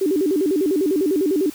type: tone with vibrato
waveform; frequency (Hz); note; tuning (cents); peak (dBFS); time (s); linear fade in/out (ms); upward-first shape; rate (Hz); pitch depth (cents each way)
sine; 339.3; F4; -50; -16; 0.01-1.5; 5; square; 10; 220
effects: white hiss -41 dBFS RMS until 1.54 s